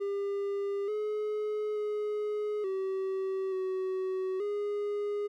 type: tone with pitch steps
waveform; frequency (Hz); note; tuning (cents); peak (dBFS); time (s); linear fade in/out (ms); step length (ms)
triangle; 400.3 / 423.9 / 420.3 / 382.6 / 375.9 / 411.9; G4 / G#4 / G#4 / G4 / F#4 / G#4; +36 / +35 / +21 / -42 / +27 / -14; -28; 0-5.28; 20; 880
effects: none